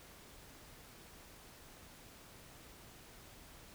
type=silence; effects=pink hiss -57 dBFS RMS until 3.74 s